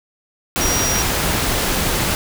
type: tone in noise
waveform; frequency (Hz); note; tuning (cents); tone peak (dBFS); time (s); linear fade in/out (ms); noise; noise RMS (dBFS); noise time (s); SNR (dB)
sine; 5720; F8; +41; -20; 0.61-1.02; 0; pink; -19; 0.56-2.15; -4
effects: none